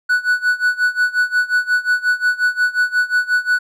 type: tone with tremolo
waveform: triangle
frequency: 1480 Hz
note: F#6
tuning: in tune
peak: -9 dBFS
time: 0.09-3.59 s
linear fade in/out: 10 ms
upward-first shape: sine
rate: 5.6 Hz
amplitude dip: 90%
effects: none